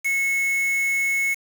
triangle tone with quantisation, 2191 Hz, C#7, 21 cents flat, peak -18 dBFS, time 0.04-1.35 s, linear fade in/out 20 ms, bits 5, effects none

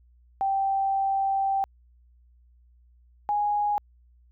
sine tone pair in turn, 781 / 827.4 Hz, G5 / G#5, -7 / -7 cents, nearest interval minor second, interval 100 cents, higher second, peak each -22 / -22 dBFS, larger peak neither, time 0.41-1.64 / 3.29-3.78 s, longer first, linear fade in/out 0 ms, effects added 60 Hz sine -55 dBFS peak until 4.31 s

